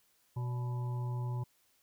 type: harmonic tone with a mistuned harmonic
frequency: 123.47 Hz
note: B2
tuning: in tune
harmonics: 1 / 3 / 5 / 7 / 8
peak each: -33 / -50 / -56 / -50 / -51 dBFS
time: 0.36-1.44 s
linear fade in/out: 10 ms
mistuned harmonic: 5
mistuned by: -100 cents
effects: white hiss -71 dBFS RMS until 1.82 s